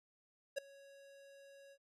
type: tone with ADSR envelope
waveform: square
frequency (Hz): 554.4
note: C#5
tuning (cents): 0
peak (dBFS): -34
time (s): 0.56-1.78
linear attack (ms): 21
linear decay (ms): 7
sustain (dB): -24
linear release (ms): 60
effects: low-pass 11000 Hz 12 dB/octave